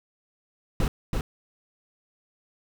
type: noise with echo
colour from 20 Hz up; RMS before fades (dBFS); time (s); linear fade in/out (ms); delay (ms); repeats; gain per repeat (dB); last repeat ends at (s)
brown; -23; 0.8-0.88; 2; 330; 1; -3; 1.21
effects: none